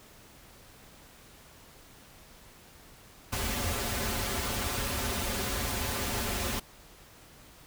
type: noise with comb filter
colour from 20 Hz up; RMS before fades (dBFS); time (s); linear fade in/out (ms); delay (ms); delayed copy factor
pink; -32; 3.32-6.6; 10; 6.3; -0.95
effects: pink hiss -54 dBFS RMS until 7.66 s